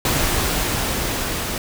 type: noise with level ramp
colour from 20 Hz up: pink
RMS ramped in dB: -19 to -25 dBFS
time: 0.05-1.58 s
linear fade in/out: 2 ms
effects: none